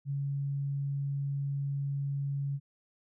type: tone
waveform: sine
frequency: 140 Hz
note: C#3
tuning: 18 cents sharp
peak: -30 dBFS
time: 0.05-2.6 s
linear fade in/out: 50 ms
effects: none